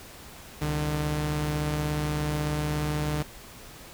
sawtooth tone pair together, 66.9 / 150.19 Hz, C2 / D3, +39 / +39 cents, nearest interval octave + major second, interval 1400 cents, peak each -29 / -23 dBFS, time 0.61-3.23 s, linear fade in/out 10 ms, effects pink hiss -46 dBFS RMS until 3.93 s

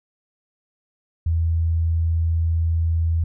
sine tone, 82.41 Hz, E2, in tune, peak -17 dBFS, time 1.26-3.24 s, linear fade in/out 5 ms, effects none

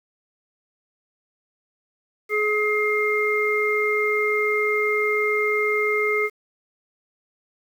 harmonic tone, 422.9 Hz, G#4, 31 cents sharp, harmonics 1 / 3 / 5, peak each -22 / -28 / -22 dBFS, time 2.29-6.3 s, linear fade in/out 50 ms, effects 8-bit

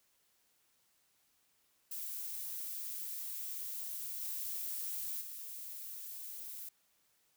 violet noise with level steps, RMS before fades -42 / -40 / -46 dBFS, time 1.91-6.69 s, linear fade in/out 5 ms, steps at 4.2 / 5.2 s, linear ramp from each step 20 ms, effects white hiss -74 dBFS RMS until 7.36 s

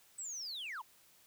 sine linear sweep, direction down, 8100 to 830.6 Hz, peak -38 dBFS, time 0.18-0.82 s, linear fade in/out 10 ms, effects tanh soft clip ceiling -39 dBFS + white hiss -65 dBFS RMS until 1.26 s

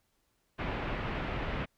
pink low-pass noise, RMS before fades -35 dBFS, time 0.58-1.66 s, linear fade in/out 20 ms, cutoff 2800 Hz, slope 24 dB/octave, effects pink hiss -75 dBFS RMS until 1.77 s

